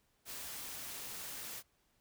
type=noise; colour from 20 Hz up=white; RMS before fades=-45 dBFS; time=0.25-1.63 s; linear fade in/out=50 ms; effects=pink hiss -75 dBFS RMS until 2 s